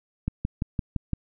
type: click train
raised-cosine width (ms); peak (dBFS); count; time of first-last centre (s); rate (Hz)
5; -13; 6; 0.28-1.133; 5.86
effects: none